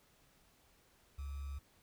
sine tone with sample-and-hold, 69.9 Hz, C#2, 15 cents sharp, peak -40 dBFS, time 1.18-1.59 s, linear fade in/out 10 ms, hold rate 1225 Hz, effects pink hiss -69 dBFS RMS until 1.82 s

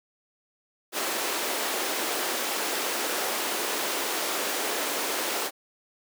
pink high-pass noise, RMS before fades -29 dBFS, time 0.92-5.51 s, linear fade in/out 50 ms, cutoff 320 Hz, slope 24 dB/octave, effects none

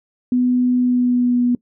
sine tone with pitch glide, 248.8 to 244.2 Hz, B3 to B3, +13 to -19 cents, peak -13 dBFS, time 0.32-1.55 s, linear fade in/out 2 ms, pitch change -32 cents, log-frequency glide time 0.77-1.43 s, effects noise-tail reverb RT60 0.1 s tail -21 dB re dry

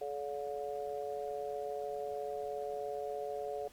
harmonic tone, 143.1 Hz, D3, 45 cents flat, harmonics 3 / 4 / 5, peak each -40 / -41 / -42 dBFS, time 0.01-3.68 s, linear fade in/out 5 ms, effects pink hiss -62 dBFS RMS until 3.72 s + AAC 64 kbps

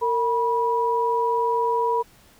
sine tone pair together, 459 / 972.6 Hz, A#4 / B5, -27 / -27 cents, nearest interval octave + minor second, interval 1300 cents, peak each -23 / -21 dBFS, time 0.01-2.03 s, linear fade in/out 20 ms, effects pink hiss -54 dBFS RMS until 2.39 s

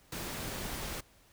pink noise with ADSR envelope, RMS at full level -37 dBFS, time 0.12-1.01 s, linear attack 5 ms, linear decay 6 ms, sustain -2 dB, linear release 12 ms, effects pink hiss -63 dBFS RMS until 1.32 s

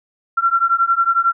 sine beating tone pair, 1358 / 1369 Hz, F6 / F6, -49 / -35 cents, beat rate 11 Hz, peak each -16 dBFS, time 0.37-1.33 s, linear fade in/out 10 ms, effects none

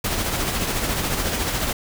pink noise with tremolo, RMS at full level -22 dBFS, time 0.04-1.73 s, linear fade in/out 5 ms, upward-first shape sine, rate 14 Hz, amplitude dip 40%, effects none

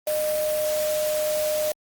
sine tone in noise, 610 Hz, D#5, 34 cents flat, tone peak -22 dBFS, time 0.07-1.72 s, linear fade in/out 2 ms, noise white, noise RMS -32 dBFS, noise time 0.07-1.72 s, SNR +7 dB, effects Opus 32 kbps

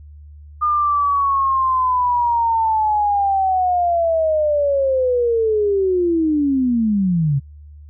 sine linear sweep, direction down, 1217 to 132.9 Hz, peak -14 dBFS, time 0.61-7.4 s, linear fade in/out 20 ms, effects added 74 Hz sine -37 dBFS peak until 7.89 s

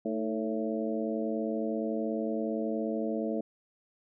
harmonic tone with a mistuned harmonic, 110.7 Hz, A2, 11 cents sharp, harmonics 2 / 3 / 4 / 5 / 6, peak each -33 / -35 / -36 / -37 / -38 dBFS, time 0.05-3.41 s, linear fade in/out 5 ms, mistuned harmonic 3, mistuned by -72 cents, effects none

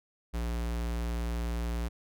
square tone, 58.3 Hz, A#1, 1 cent sharp, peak -31 dBFS, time 0.33-1.89 s, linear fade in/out 20 ms, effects none

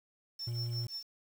triangle tone with tremolo, 5400 Hz, E8, 41 cents sharp, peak -35 dBFS, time 0.39-1.03 s, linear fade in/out 5 ms, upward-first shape triangle, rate 5.7 Hz, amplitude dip 100%
triangle tone, 118.4 Hz, A#2, 27 cents sharp, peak -32 dBFS, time 0.47-0.87 s, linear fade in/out 5 ms
effects 9-bit

